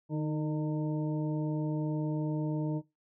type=harmonic tone with a mistuned harmonic; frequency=151.9 Hz; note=D#3; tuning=41 cents flat; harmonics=1 / 2 / 3 / 4 / 6; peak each=-31 / -34 / -42 / -43 / -46 dBFS; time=0.09-2.82 s; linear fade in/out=50 ms; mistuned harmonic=2; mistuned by=+35 cents; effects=noise-tail reverb RT60 0.2 s tail -18 dB re dry